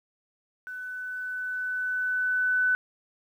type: tone with level ramp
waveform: sine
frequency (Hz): 1500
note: F#6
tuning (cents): +23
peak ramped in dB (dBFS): -35 to -20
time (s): 0.67-2.75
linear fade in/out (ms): 0
effects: 10-bit